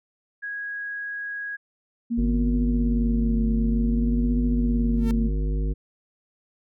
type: tone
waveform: sine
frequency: 1653 Hz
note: G#6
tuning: 9 cents flat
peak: -29 dBFS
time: 0.42-1.57 s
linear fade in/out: 20 ms
type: tone with vibrato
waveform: sine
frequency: 234.2 Hz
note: A#3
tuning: 8 cents sharp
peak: -22 dBFS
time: 2.1-5.29 s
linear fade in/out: 20 ms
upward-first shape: triangle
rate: 0.54 Hz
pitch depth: 64 cents each way
type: harmonic tone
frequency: 51.2 Hz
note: G#1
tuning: 24 cents flat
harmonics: 1 / 3 / 5 / 7 / 9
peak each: -22 / -32 / -36 / -39 / -41 dBFS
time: 2.17-5.74 s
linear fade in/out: 20 ms
type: tone with exponential growth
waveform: sawtooth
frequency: 452 Hz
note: A4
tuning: 47 cents sharp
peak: -27 dBFS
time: 4.93-5.11 s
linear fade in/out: 0 ms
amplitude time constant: 38 ms
effects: none